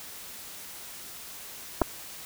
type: clicks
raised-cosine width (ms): 1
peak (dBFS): -8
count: 2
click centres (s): 1.816 / 1.819
effects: white hiss -43 dBFS RMS until 2.25 s